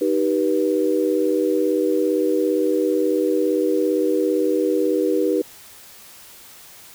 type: chord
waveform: sine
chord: Eb augmented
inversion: none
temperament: just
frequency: 311.1 / 388.9 / 486.1 Hz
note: Eb4 / G4 / B4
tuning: 0 / -14 / -28 cents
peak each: -21 dBFS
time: 0.01-5.42 s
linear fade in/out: 5 ms
effects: white hiss -44 dBFS RMS until 6.94 s